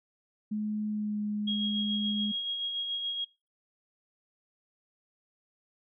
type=tone with pitch glide; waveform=sine; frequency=212.1 to 209.1 Hz; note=G#3 to G#3; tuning=+37 to +12 cents; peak=-29 dBFS; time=0.51-2.32 s; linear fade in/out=10 ms; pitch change=-25 cents; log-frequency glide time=0.88-1.2 s
type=tone with tremolo; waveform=sine; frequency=3283 Hz; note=G#7; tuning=21 cents flat; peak=-29 dBFS; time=1.47-3.25 s; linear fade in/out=10 ms; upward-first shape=sine; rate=7 Hz; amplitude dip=35%
effects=noise-tail reverb RT60 0.3 s tail -24 dB re dry